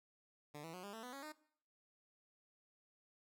10% pulse tone with pitch steps, 147.8 / 163.99 / 181.96 / 201.9 / 224 / 248.6 / 275.8 / 306 Hz, D3 / E3 / F#3 / G#3 / A3 / B3 / C#4 / D#4, +11 / -9 / -29 / -49 / +31 / +12 / -9 / -29 cents, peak -40 dBFS, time 0.54-1.324 s, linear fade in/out 10 ms, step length 98 ms, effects noise-tail reverb RT60 0.6 s tail -19 dB re dry

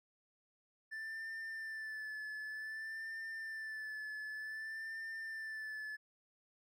triangle tone with vibrato, 1760 Hz, A6, in tune, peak -40 dBFS, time 0.91-5.97 s, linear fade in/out 20 ms, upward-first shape sine, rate 0.54 Hz, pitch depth 35 cents each way, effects none

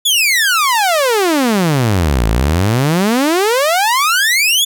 sawtooth exponential two-way sweep, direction down then up, 3520 to 52 to 3520 Hz, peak -7 dBFS, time 0.05-4.65 s, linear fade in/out 10 ms, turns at 2.28 s, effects none

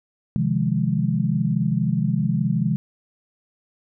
sine chord, F minor seventh, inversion second, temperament equal, 130.81 / 155.56 / 174.61 / 207.7 Hz, C3 / Eb3 / F3 / Ab3, 0 / 0 / 0 / 0 cents, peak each -24 dBFS, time 0.36-2.76 s, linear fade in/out 0 ms, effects none

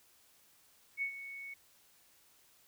sine tone with ADSR envelope, 2217 Hz, C#7, in tune, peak -31 dBFS, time 0.97-1.54 s, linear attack 50 ms, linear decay 90 ms, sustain -12 dB, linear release 5 ms, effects white hiss -66 dBFS RMS until 2.67 s

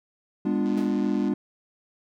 triangle chord, G# diminished seventh, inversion none, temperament equal with one note detuned, 203.1 / 246.9 / 293.7 / 349.2 Hz, G#3 / B3 / D4 / F4, -38 / 0 / 0 / 0 cents, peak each -24 / -26 / -25 / -29 dBFS, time 0.45-1.34 s, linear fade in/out 5 ms
click train, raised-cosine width 0.2 ms, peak -31 dBFS, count 77, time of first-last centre 0.66-1.283 s, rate 122 Hz
sawtooth tone with exponential decay, 212.1 Hz, G#3, 37 cents sharp, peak -29 dBFS, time 0.77-1.03 s, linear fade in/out 5 ms, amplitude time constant 55 ms
effects none

